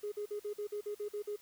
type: tone bursts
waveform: triangle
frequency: 415.3 Hz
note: G#4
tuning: in tune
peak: -32 dBFS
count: 10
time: 0.03-1.362 s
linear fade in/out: 10 ms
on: 90 ms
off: 48 ms
effects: tanh soft clip ceiling -33 dBFS + white hiss -61 dBFS RMS until 1.41 s